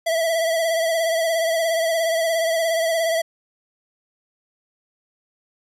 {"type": "tone with vibrato", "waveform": "square", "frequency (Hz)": 658, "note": "E5", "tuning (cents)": -3, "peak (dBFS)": -19, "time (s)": [0.06, 3.22], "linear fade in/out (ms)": 10, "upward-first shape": "triangle", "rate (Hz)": 17, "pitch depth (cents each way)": 51, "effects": ["resampled to 32000 Hz"]}